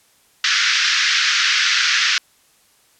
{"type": "band-pass noise", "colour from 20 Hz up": "pink", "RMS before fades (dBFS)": -17, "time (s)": [0.44, 2.18], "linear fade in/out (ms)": 2, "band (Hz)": [1400, 6000], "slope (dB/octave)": 48, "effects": ["white hiss -56 dBFS RMS until 2.99 s", "low-pass 12000 Hz 12 dB/octave"]}